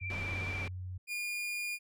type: tone with vibrato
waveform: sine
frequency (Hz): 2349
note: D7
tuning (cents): 0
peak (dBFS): -37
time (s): 0-0.69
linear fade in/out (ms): 50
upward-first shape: sine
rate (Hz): 17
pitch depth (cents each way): 28
type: tone with pitch glide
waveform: sine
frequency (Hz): 92.5 to 91.6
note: F#2 to F#2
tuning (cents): 0 to -17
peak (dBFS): -38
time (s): 0.01-0.98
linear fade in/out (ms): 10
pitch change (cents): -17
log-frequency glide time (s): 0.26-0.48
type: low-pass noise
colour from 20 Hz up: pink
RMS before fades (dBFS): -43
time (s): 0.1-0.68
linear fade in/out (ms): 2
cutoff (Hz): 3700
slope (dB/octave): 12
type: tone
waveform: 40% pulse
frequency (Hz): 2425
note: D#7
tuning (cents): -45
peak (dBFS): -34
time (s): 1.07-1.79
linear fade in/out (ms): 50
effects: none